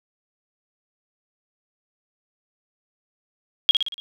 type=tone with echo; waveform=sine; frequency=3267 Hz; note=G#7; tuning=29 cents flat; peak=-10 dBFS; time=3.69-3.71 s; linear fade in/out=0 ms; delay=58 ms; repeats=5; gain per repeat=-5 dB; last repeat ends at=4 s; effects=none